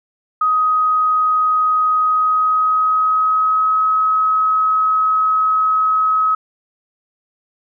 sine tone with pitch glide, 1256 to 1277.2 Hz, D#6 to D#6, +16 to +45 cents, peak -12 dBFS, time 0.41-6.35 s, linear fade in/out 5 ms, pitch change +29 cents, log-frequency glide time 2-3.84 s, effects none

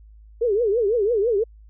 sine tone with vibrato, 438.2 Hz, A4, 7 cents flat, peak -17 dBFS, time 0.41-1.44 s, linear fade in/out 10 ms, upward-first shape triangle, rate 6 Hz, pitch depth 240 cents each way, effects added 53 Hz sine -44 dBFS peak until 1.69 s

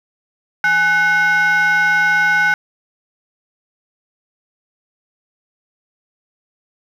sine tone with frequency modulation, 1496 Hz, F#6, 19 cents sharp, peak -9 dBFS, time 0.64-2.54 s, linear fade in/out 2 ms, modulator 663 Hz, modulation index 0.7, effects tanh soft clip ceiling -10 dBFS + 7-bit

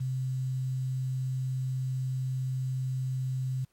sine tone with quantisation, 130 Hz, C3, 11 cents flat, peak -28 dBFS, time 0-3.65 s, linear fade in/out 10 ms, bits 9, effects pink hiss -72 dBFS RMS until 3.72 s + MP3 64 kbps

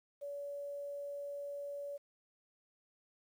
sine tone with quantisation, 570 Hz, C#5, 48 cents sharp, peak -40 dBFS, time 0.21-1.98 s, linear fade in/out 20 ms, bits 11, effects none

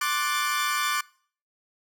sawtooth chord, D dominant seventh, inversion third, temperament equal with one note detuned, 1063 / 1174.7 / 1480 / 1760 Hz, C6 / D6 / F#6 / A6, +27 / 0 / 0 / 0 cents, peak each -29 / -23 / -28 / -28 dBFS, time 0.01-1.01 s, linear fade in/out 5 ms, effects noise-tail reverb RT60 0.5 s tail -23 dB re dry

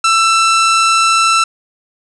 sawtooth tone, 1333 Hz, E6, 19 cents sharp, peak -5 dBFS, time 0.04-1.44 s, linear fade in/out 5 ms, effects resampled to 22050 Hz + 7-bit

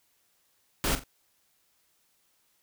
pink noise with echo, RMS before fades -27 dBFS, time 0.84-0.95 s, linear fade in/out 0 ms, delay 43 ms, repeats 2, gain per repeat -11 dB, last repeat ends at 1.036 s, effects white hiss -70 dBFS RMS until 2.62 s

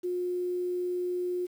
sine tone with quantisation, 358.2 Hz, F4, 44 cents sharp, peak -28 dBFS, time 0.03-1.47 s, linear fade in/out 20 ms, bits 9, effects none

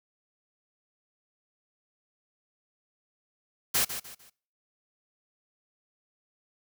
white noise with echo, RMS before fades -25 dBFS, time 3.74-3.85 s, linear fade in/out 10 ms, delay 150 ms, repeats 3, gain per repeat -10 dB, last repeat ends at 4.3 s, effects noise-tail reverb RT60 0.5 s tail -24 dB re dry

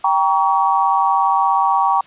sine chord, G diminished, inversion none, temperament just, 784 / 940.8 / 1128.9 Hz, G5 / Bb5 / Db6, 0 / +16 / +31 cents, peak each -17 dBFS, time 0.04-2.01 s, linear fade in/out 5 ms, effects white hiss -46 dBFS RMS until 2.06 s + resampled to 8000 Hz

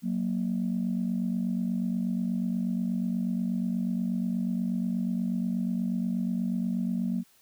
sine tone pair together, 185 / 233.3 Hz, F#3 / A#3, 0 / +2 cents, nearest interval major third, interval 402 cents, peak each -28 dBFS, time 0.02-7.24 s, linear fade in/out 50 ms, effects tanh soft clip ceiling -20 dBFS + white hiss -62 dBFS RMS until 7.41 s

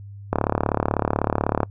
click train, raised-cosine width 1 ms, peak -5 dBFS, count 48, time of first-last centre 0.33-1.632 s, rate 36.1 Hz, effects noise-tail reverb RT60 0.1 s tail -25 dB re dry + added 100 Hz sine -36 dBFS peak until 1.7 s

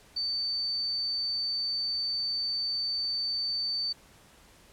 sine tone, 4560 Hz, C#8, 48 cents sharp, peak -28 dBFS, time 0.16-3.93 s, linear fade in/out 10 ms, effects pink hiss -57 dBFS RMS until 4.72 s + low-pass 12000 Hz 12 dB/octave

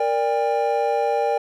triangle chord, G minor, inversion first, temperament equal with one note detuned, 466.2 / 587.3 / 802.8 Hz, Bb4 / D5 / G5, 0 / 0 / +41 cents, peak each -21 / -22 / -20 dBFS, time 0-1.38 s, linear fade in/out 5 ms, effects none

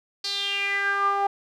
sawtooth tone with band-pass filter sweep, 399.2 Hz, G4, 32 cents sharp, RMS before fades -25 dBFS, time 0.24-1.27 s, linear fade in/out 5 ms, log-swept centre 4600 to 850 Hz, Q 6.6, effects none

